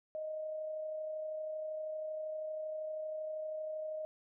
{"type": "tone with amplitude modulation", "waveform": "sine", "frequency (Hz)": 622.3, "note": "D#5", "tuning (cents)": 0, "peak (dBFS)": -36, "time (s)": [0.15, 4.05], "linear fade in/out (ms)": 0, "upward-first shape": "sine", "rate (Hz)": 32.7, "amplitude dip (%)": 30, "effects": []}